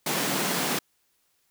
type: high-pass noise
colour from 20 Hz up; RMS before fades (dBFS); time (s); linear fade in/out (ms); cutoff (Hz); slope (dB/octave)
pink; -27; 0.06-0.79; 5; 150; 48
effects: white hiss -70 dBFS RMS until 1.5 s